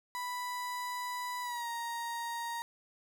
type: tone with pitch glide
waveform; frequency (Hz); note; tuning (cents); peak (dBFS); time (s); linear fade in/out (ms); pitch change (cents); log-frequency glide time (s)
35% pulse; 987.8 to 935.1; B5 to A#5; 0 to +5; -34; 0.15-2.62; 0; -95; 1.42-1.68
effects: none